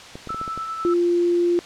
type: clicks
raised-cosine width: 2 ms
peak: -21 dBFS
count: 7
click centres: 0.155 / 0.273 / 0.305 / 0.345 / 0.414 / 0.478 / 0.576 s
type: tone with tremolo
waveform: sine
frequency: 1318 Hz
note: E6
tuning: 1 cent flat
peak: -25 dBFS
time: 0.29-0.94 s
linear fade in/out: 5 ms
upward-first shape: sine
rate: 10 Hz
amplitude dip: 35%
type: tone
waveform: sine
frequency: 347.7 Hz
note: F4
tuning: 8 cents flat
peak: -16 dBFS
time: 0.85-1.59 s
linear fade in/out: 0 ms
effects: white hiss -40 dBFS RMS until 1.65 s + low-pass 5000 Hz 12 dB/octave